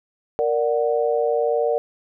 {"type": "chord", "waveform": "sine", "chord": "Bb augmented", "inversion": "none", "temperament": "equal", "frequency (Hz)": [466.2, 587.3, 740], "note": ["Bb4", "D5", "F#5"], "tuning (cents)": [0, 0, 0], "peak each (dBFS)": [-20, -22, -26], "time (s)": [0.39, 1.78], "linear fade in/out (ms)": 0, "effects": []}